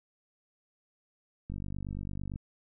click train, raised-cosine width 5 ms, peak -26 dBFS, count 43, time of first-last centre 1.5-2.359 s, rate 48.9 Hz, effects none

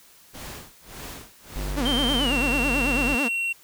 pink noise with tremolo, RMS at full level -37 dBFS, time 0.33-2.17 s, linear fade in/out 20 ms, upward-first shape sine, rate 1.7 Hz, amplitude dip 100%
square tone, 49 Hz, G1, in tune, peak -28 dBFS, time 1.56-3.15 s, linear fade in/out 0 ms
sawtooth tone with vibrato, 261.6 Hz, C4, in tune, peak -20 dBFS, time 1.76-3.29 s, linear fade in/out 20 ms, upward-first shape sine, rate 9.1 Hz, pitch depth 210 cents each way
triangle tone with pitch glide, 3136 to 2730 Hz, G7 to F7, 0 to -40 cents, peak -22 dBFS, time 1.85-3.53 s, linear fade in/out 10 ms, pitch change -240 cents, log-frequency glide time 2.17-2.34 s
effects white hiss -53 dBFS RMS until 3.63 s

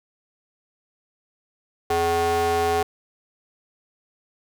square ring-modulated tone, 168.5 Hz, E3, 38 cents sharp, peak -17 dBFS, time 1.9-2.83 s, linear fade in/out 5 ms, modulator 590 Hz, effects none

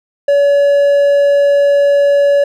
triangle tone, 568 Hz, C#5, 42 cents sharp, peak -5 dBFS, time 0.28-2.44 s, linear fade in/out 5 ms, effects none

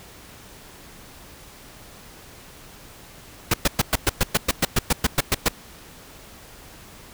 pink noise bursts, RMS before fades -18 dBFS, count 15, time 3.51-5.485 s, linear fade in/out 5 ms, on 29 ms, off 110 ms, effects pink hiss -45 dBFS RMS until 7.13 s

